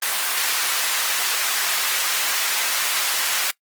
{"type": "high-pass noise", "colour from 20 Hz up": "pink", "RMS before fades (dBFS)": -22, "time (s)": [0.02, 3.51], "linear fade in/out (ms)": 5, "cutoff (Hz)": 1300, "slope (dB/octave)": 12, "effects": ["noise-tail reverb RT60 0.1 s tail -21 dB re dry", "Opus 24 kbps"]}